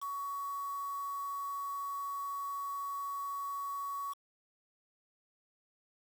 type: tone with quantisation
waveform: sine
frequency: 1122 Hz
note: C#6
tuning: 21 cents sharp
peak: -36 dBFS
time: 0.01-4.14 s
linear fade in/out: 20 ms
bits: 8
effects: none